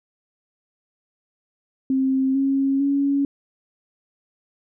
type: tone with pitch steps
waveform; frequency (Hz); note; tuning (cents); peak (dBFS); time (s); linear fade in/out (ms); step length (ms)
sine; 265 / 272.3 / 279.8; C4 / C#4 / C#4; +22 / -31 / +16; -17; 1.9-3.25; 2; 450
effects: none